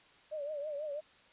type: tone with vibrato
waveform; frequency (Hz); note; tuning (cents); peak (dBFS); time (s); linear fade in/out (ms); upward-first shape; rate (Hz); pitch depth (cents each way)
sine; 592; D5; +14; -36; 0.31-1.01; 20; triangle; 6.1; 110
effects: white hiss -62 dBFS RMS until 1.32 s + resampled to 8000 Hz